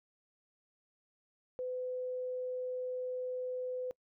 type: tone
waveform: sine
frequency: 505 Hz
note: B4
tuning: 39 cents sharp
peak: -35 dBFS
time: 1.59-3.91 s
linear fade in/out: 0 ms
effects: noise-tail reverb RT60 0.1 s tail -24 dB re dry